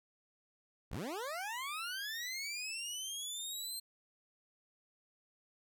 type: linear sweep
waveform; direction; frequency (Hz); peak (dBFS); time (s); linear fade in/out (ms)
20% pulse; up; 32.7 to 4186; -34; 0.91-3.8; 10
effects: none